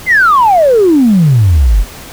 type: exponential sweep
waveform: sine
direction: down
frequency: 2144 to 41.65 Hz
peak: -3 dBFS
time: 0.06-1.85 s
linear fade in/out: 50 ms
effects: tanh soft clip ceiling 0 dBFS + pink hiss -30 dBFS RMS until 2.12 s